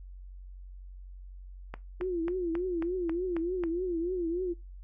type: click train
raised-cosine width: 0.5 ms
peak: -23 dBFS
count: 8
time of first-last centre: 1.74-3.637 s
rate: 3.69 Hz
type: tone with vibrato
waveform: sine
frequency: 349.2 Hz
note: F4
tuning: in tune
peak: -28 dBFS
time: 2-4.54 s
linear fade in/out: 20 ms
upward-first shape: triangle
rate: 3.4 Hz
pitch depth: 140 cents each way
effects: noise-tail reverb RT60 0.2 s tail -18 dB re dry + added 46 Hz sine -43 dBFS peak until 4.83 s